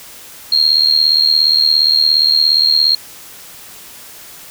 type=tone with amplitude modulation; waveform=sine; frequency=4239 Hz; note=C8; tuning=22 cents sharp; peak=-5 dBFS; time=0.52-2.95 s; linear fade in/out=5 ms; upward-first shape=sine; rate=77.2 Hz; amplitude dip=80%; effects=white hiss -36 dBFS RMS until 4.5 s